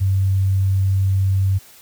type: tone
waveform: sine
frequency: 96.2 Hz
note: G2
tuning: 32 cents flat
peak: -14 dBFS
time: 0-1.59 s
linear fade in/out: 20 ms
effects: white hiss -46 dBFS RMS until 1.81 s